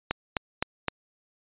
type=click train; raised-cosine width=0.3 ms; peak=-9 dBFS; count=4; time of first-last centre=0.11-0.883 s; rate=3.88 Hz; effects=resampled to 8000 Hz